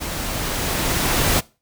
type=noise with level ramp; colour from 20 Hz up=pink; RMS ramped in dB=-28 to -17 dBFS; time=0-1.41 s; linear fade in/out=20 ms; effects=noise-tail reverb RT60 0.3 s tail -21 dB re dry